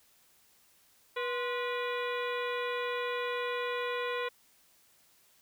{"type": "harmonic tone with a mistuned harmonic", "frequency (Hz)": 487.2, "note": "B4", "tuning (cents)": -24, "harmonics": [1, 2, 3, 4, 5, 6, 7, 8], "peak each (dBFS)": [-34, -38, -41, -41, -42, -50, -45, -50], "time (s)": [1.16, 4.29], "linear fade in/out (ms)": 10, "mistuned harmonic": 2, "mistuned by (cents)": 110, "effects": ["white hiss -65 dBFS RMS until 5.41 s"]}